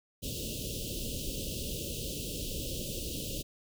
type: band-stop noise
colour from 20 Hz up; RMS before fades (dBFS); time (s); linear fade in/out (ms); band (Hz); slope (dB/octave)
pink; -37; 0.22-3.43; 20; 590 to 2700; 96
effects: none